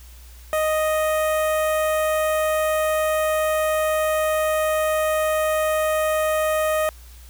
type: tone with notch filter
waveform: sawtooth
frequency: 622.3 Hz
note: D#5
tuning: in tune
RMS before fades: -21 dBFS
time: 0.53-6.89 s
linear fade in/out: 0 ms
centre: 4600 Hz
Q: 0.7
effects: added 60 Hz sine -41 dBFS peak until 7.29 s + white hiss -50 dBFS RMS until 7.29 s